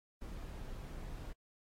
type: noise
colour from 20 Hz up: brown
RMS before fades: -45 dBFS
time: 0.21-1.33 s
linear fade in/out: 10 ms
effects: AAC 48 kbps